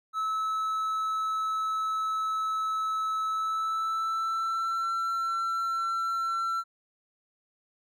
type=tone with pitch glide; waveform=triangle; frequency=1300 to 1349 Hz; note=E6 to E6; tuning=-24 to +40 cents; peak=-25 dBFS; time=0.13-6.64 s; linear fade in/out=50 ms; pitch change=+64 cents; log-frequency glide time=3.26-4.88 s; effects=none